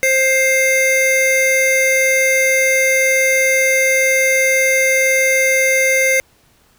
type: tone pair together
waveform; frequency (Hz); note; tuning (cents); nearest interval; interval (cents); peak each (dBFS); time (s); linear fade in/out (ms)
square; 526.8 / 2107; C5 / C7; +12 / +12; 2 octaves; 2400; -17 / -14; 0.03-6.2; 0
effects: pink hiss -54 dBFS RMS until 6.78 s